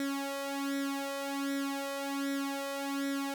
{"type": "tone with flanger", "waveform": "sawtooth", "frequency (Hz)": 277.2, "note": "C#4", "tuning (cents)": 0, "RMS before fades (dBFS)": -35, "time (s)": [0, 3.34], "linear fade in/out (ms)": 2, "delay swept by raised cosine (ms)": [0.53, 1.63], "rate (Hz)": 1.3, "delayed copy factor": 0.8, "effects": []}